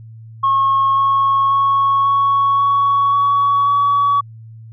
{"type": "tone with pitch steps", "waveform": "sine", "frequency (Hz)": [1088, 1095.6, 1103.2, 1110.9, 1118.6, 1126.4, 1134.2], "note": ["C#6", "C#6", "C#6", "C#6", "C#6", "C#6", "C#6"], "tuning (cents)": [-33, -21, -9, 3, 15, 27, 39], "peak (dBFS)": -10, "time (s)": [0.43, 4.21], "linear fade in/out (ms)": 10, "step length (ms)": 540, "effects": ["tanh soft clip ceiling -8 dBFS", "added 112 Hz sine -34 dBFS peak until 4.72 s"]}